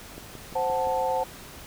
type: click train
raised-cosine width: 2 ms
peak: -27 dBFS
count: 5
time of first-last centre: 0.18-0.872 s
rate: 5.78 Hz
type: chord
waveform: sine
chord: F# diminished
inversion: second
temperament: equal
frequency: 523.3 / 740 / 880 Hz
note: C5 / F#5 / A5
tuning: 0 / 0 / 0 cents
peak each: -27 / -29 / -27 dBFS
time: 0.55-1.24 s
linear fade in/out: 10 ms
effects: pink hiss -44 dBFS RMS until 1.66 s